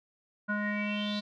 square tone with low-pass filter sweep, 207.7 Hz, G#3, in tune, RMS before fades -32 dBFS, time 0.48-1.21 s, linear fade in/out 20 ms, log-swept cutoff 1400 to 4200 Hz, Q 8.5, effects none

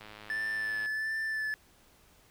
click train, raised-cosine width 0.3 ms, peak -31 dBFS, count 91, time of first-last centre 0.01-0.859 s, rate 106 Hz
triangle tone with vibrato, 1752 Hz, A6, 8 cents flat, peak -29 dBFS, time 0.3-1.54 s, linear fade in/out 0 ms, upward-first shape sine, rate 1.4 Hz, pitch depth 22 cents each way
effects pink hiss -62 dBFS RMS until 2.3 s

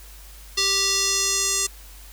square tone with band-pass filter sweep, 392 Hz, G4, in tune, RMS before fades -22 dBFS, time 0.57-1.67 s, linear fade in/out 10 ms, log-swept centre 4800 to 7200 Hz, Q 2.6, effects added 50 Hz sine -42 dBFS peak until 2.12 s + white hiss -47 dBFS RMS until 2.12 s

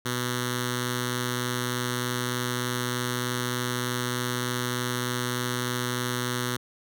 5% pulse tone with notch filter, 123.3 Hz, B2, 2 cents flat, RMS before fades -29 dBFS, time 0.05-6.57 s, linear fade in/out 10 ms, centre 710 Hz, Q 0.68, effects none

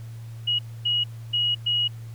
sine tone bursts at uneven times, 2900 Hz, F#7, 35 cents flat, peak -20 dBFS, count 4, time 0.47-0.59 / 0.85-1.04 / 1.33-1.55 / 1.66-1.88 s, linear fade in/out 10 ms, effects added 114 Hz sine -35 dBFS peak until 2.14 s + pink hiss -54 dBFS RMS until 2.14 s

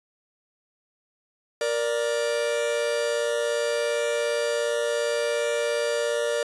45% pulse tone pair together, 469.9 / 587.2 Hz, A#4 / D5, +14 / 0 cents, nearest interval major third, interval 386 cents, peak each -26 dBFS, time 1.61-6.43 s, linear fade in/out 2 ms, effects resampled to 24000 Hz

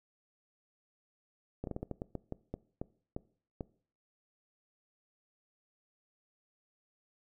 slowing click train, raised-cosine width 2 ms, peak -24 dBFS, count 13, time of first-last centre 1.64-3.608 s, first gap 32 ms, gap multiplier 1.27, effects noise-tail reverb RT60 0.5 s tail -21 dB re dry

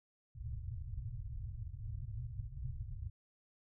white low-pass noise, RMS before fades -43 dBFS, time 0.35-3.1 s, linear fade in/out 10 ms, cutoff 130 Hz, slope 96 dB/octave, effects none

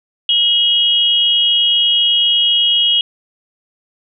sine tone pair together, 2898 / 3274 Hz, F#7 / G#7, -37 / -25 cents, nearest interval major second, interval 212 cents, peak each -13 dBFS, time 0.29-3.01 s, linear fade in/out 2 ms, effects none

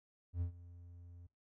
triangle tone with ADSR envelope, 87 Hz, F2, 6 cents flat, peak -31 dBFS, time 0.33-1.27 s, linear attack 84 ms, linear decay 100 ms, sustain -19 dB, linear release 9 ms, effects noise-tail reverb RT60 0.2 s tail -23 dB re dry

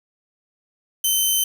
10% pulse tone, 3070 Hz, G7, 37 cents flat, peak -9 dBFS, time 1.04-1.44 s, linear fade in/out 5 ms, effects 7-bit

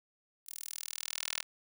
10% pulse tone with high-pass filter sweep, 40.29 Hz, E1, 39 cents flat, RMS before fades -41 dBFS, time 0.46-1.43 s, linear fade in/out 10 ms, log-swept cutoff 9900 to 2300 Hz, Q 0.73, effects none

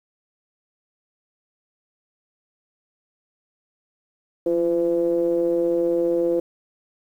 triangle ring-modulated tone, 83.7 Hz, E2, 27 cents sharp, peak -13 dBFS, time 4.46-6.4 s, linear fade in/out 5 ms, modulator 426 Hz, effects 9-bit

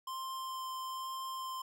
square tone with vibrato, 1046.5 Hz, C6, in tune, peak -39 dBFS, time 0.07-1.62 s, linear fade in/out 5 ms, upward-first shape sine, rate 1.1 Hz, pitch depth 8 cents each way, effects none

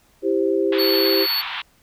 sine chord, C major, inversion first, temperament equal with one note detuned, 329.6 / 393.4 / 523.3 Hz, E4 / G4 / C5, 0 / +6 / 0 cents, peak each -22 / -19 / -24 dBFS, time 0.22-1.27 s, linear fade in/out 50 ms
white band-pass noise, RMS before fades -29 dBFS, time 0.72-1.62 s, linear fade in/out 5 ms, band 800 to 3700 Hz, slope 48 dB/octave
square tone, 4434 Hz, C#8, in tune, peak -20 dBFS, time 0.78-1.42 s, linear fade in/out 20 ms
effects pink hiss -58 dBFS RMS until 1.82 s

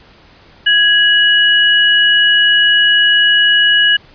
sine tone pair together, 1662 / 2918 Hz, G#6 / F#7, +1 / -25 cents, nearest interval minor seventh, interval 974 cents, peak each -10 dBFS, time 0.66-3.97 s, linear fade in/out 10 ms, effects pink hiss -44 dBFS RMS until 4.14 s + resampled to 11025 Hz

